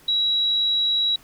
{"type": "tone", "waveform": "sine", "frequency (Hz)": 3883, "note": "B7", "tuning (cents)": -30, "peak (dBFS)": -18, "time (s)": [0.08, 1.16], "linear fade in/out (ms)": 5, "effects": ["pink hiss -52 dBFS RMS until 1.23 s"]}